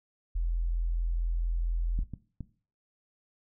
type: tone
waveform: sine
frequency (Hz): 42.2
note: E1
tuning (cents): +41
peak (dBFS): -26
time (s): 0.35-2.04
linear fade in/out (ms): 10
type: clicks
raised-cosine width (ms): 5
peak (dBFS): -25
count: 3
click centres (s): 1.99 / 2.137 / 2.407
effects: noise-tail reverb RT60 0.4 s tail -17 dB re dry